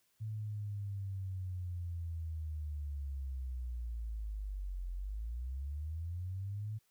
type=linear two-way sweep; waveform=sine; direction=down then up; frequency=109.8 to 43.65 to 109.8 Hz; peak=-37 dBFS; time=0.2-6.79 s; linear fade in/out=20 ms; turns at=4.91 s; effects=white hiss -75 dBFS RMS until 6.9 s